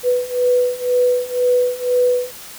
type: beating tone pair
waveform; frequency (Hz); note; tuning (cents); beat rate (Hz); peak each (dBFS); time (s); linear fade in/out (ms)
sine; 493.9 / 495.9; B4 / B4; 0 / +7; 2; -18 / -16; 0.03-2.32; 50
effects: white hiss -36 dBFS RMS until 2.58 s